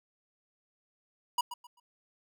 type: tone with echo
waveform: square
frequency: 969 Hz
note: B5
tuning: 33 cents flat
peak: -26 dBFS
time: 1.38-1.41 s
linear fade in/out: 5 ms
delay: 130 ms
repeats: 3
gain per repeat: -12 dB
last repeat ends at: 1.8 s
effects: none